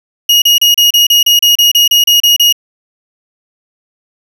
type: tone bursts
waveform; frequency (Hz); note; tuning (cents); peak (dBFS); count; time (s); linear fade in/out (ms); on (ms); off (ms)
35% pulse; 2877; F#7; -49; -3; 14; 0.29-2.526; 5; 130; 32
effects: none